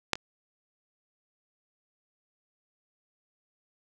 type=clicks; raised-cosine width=0.2 ms; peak=-6 / -21 dBFS; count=2; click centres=0.133 / 0.155 s; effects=none